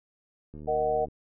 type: click train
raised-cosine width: 3 ms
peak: -31 dBFS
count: 42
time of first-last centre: 0.54-1.084 s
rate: 75.4 Hz
type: chord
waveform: sine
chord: D# minor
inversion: second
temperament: just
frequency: 466.7 / 622.3 / 746.7 Hz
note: A#4 / D#5 / F#5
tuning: +2 / 0 / +16 cents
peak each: -28 dBFS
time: 0.67-1.06 s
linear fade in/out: 20 ms
effects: none